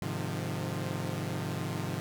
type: chord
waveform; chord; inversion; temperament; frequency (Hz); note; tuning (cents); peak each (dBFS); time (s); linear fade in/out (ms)
sawtooth; F minor seventh; first; equal with one note detuned; 103.83 / 130.81 / 152.19 / 174.61; Ab2 / C3 / Eb3 / F3; 0 / 0 / -38 / 0; -34; 0.02-2; 0
effects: none